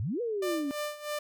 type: exponential two-way sweep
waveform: sine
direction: up then down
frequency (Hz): 89.6 to 493.9 to 270.7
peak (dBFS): -29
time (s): 0-0.71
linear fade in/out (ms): 0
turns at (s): 0.21
type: tone with tremolo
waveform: sawtooth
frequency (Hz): 595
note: D5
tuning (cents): +22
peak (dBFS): -27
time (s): 0.42-1.19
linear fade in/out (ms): 5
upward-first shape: sine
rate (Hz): 3.1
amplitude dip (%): 80
effects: none